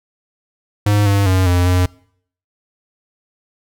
square tone with pitch steps, 103.4 / 99.9 / 93.4 / 88.9 / 90.4 Hz, G#2 / G2 / F#2 / F2 / F#2, -7 / +33 / +17 / +31 / -40 cents, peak -12 dBFS, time 0.86-1.86 s, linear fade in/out 5 ms, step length 200 ms, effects noise-tail reverb RT60 0.6 s tail -23 dB re dry

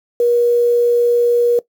sine tone with quantisation, 478.6 Hz, A#4, 46 cents sharp, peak -10 dBFS, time 0.2-1.59 s, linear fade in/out 2 ms, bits 6, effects noise-tail reverb RT60 0.1 s tail -18 dB re dry

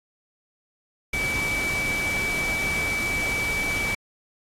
sine tone in noise, 2298 Hz, D7, 38 cents flat, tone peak -24 dBFS, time 1.13-3.95 s, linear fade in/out 5 ms, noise pink, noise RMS -31 dBFS, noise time 1.13-3.95 s, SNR +4 dB, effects low-pass 12000 Hz 12 dB/octave + AAC 64 kbps

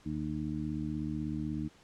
harmonic tone, 76.3 Hz, D#2, 33 cents flat, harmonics 1 / 2 / 3 / 4, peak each -42 / -38 / -38 / -37 dBFS, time 0.05-1.69 s, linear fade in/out 20 ms, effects pink hiss -61 dBFS RMS until 1.83 s + low-pass 7000 Hz 12 dB/octave

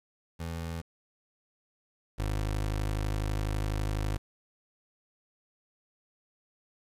25% pulse tone pair in turn, 83 / 52.03 Hz, E2 / G#1, +12 / +4 cents, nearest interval minor sixth, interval 808 cents, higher first, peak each -30 / -25 dBFS, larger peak second, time 0.39-0.82 / 2.18-4.18 s, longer second, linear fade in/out 20 ms, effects resampled to 32000 Hz + 9-bit

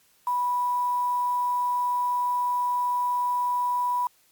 sine tone with quantisation, 983 Hz, B5, 8 cents flat, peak -22 dBFS, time 0.27-4.07 s, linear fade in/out 2 ms, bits 7, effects white hiss -62 dBFS RMS until 4.31 s + MP3 96 kbps

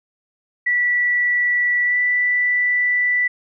sine tone with pitch glide, 1955 to 1974.3 Hz, B6 to B6, -18 to -1 cents, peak -15 dBFS, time 0.66-3.28 s, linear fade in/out 10 ms, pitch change +17 cents, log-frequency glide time 1.84-1.97 s, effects none

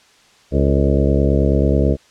harmonic tone with a mistuned harmonic, 69.3 Hz, C#2, in tune, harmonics 1 / 2 / 3 / 4 / 5 / 6 / 7 / 8 / 9, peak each -16 / -19 / -21 / -22 / -23 / -24 / -24 / -25 / -26 dBFS, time 0.51-1.97 s, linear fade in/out 50 ms, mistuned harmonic 6, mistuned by +52 cents, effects white hiss -51 dBFS RMS until 2.1 s + low-pass 6000 Hz 12 dB/octave

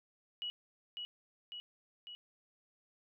sine tone with echo, 2924 Hz, F#7, 21 cents flat, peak -37 dBFS, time 0.42-0.5 s, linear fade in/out 0 ms, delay 550 ms, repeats 3, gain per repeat -3 dB, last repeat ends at 2.15 s, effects none

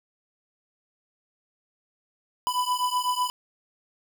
square beating tone pair, 992 / 1000 Hz, B5 / B5, +7 / +21 cents, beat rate 8 Hz, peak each -27 / -28 dBFS, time 2.47-3.3 s, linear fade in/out 0 ms, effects none

